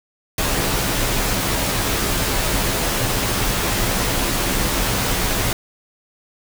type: noise with comb filter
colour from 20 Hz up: pink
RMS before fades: -20 dBFS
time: 0.38-5.53 s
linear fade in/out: 2 ms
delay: 13 ms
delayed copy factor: -0.55
effects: none